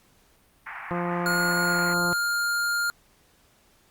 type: band-pass noise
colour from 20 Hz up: white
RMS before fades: -37 dBFS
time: 0.66-1.94 s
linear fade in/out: 5 ms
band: 770 to 2200 Hz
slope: 48 dB/octave
type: harmonic tone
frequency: 174.61 Hz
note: F3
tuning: in tune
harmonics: 1 / 2 / 3 / 4 / 5 / 6 / 7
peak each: -29 / -32 / -34 / -35 / -36 / -37 / -37 dBFS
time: 0.91-2.13 s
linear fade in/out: 0 ms
type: tone with pitch glide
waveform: square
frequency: 1429 to 1406.1 Hz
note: F6 to F6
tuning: +39 to +11 cents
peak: -24 dBFS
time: 1.26-2.9 s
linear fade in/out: 0 ms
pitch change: -28 cents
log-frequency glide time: 1.58-1.99 s
effects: pink hiss -61 dBFS RMS until 3.9 s + Opus 48 kbps